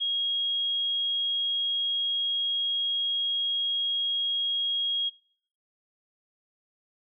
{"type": "tone", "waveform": "sine", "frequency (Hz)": 3280, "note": "G#7", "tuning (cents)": -22, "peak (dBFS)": -25, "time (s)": [0, 5.1], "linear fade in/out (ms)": 20, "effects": ["noise-tail reverb RT60 0.6 s tail -25 dB re dry"]}